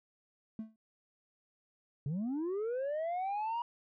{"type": "tone with exponential decay", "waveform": "triangle", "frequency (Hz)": 220, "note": "A3", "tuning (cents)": 0, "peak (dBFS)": -31, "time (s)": [0.59, 0.76], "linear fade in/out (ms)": 2, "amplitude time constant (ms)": 36}
{"type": "linear sweep", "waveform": "sine", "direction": "up", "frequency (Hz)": [130.81, 963], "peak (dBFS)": -30, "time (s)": [2.06, 3.62], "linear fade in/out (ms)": 2}
{"effects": ["tanh soft clip ceiling -32 dBFS"]}